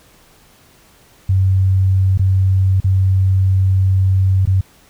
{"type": "tone with dropouts", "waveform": "sine", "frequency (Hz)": 95, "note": "F#2", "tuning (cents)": 46, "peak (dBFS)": -10, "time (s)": [1.29, 4.61], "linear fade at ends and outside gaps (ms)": 5, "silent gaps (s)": [[2.176, 2.193], [2.803, 2.843], [4.455, 4.473]], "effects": ["pink hiss -49 dBFS RMS until 4.89 s"]}